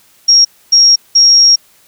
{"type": "tone bursts at uneven times", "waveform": "sine", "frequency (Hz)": 5588, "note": "F8", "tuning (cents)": 0, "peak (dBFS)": -3, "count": 3, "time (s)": [[0.28, 0.45], [0.72, 0.96], [1.15, 1.56]], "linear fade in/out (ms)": 10, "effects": ["white hiss -48 dBFS RMS until 1.87 s"]}